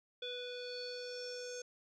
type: tone with low-pass filter sweep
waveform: square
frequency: 493 Hz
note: B4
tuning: 3 cents flat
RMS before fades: -44 dBFS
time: 0.22-1.62 s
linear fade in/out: 5 ms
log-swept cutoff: 3400 to 6400 Hz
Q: 8.5
effects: none